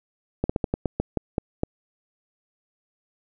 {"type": "slowing click train", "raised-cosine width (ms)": 2, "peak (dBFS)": -9, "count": 10, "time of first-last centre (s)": [0.44, 1.634], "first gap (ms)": 55, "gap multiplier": 1.21, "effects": []}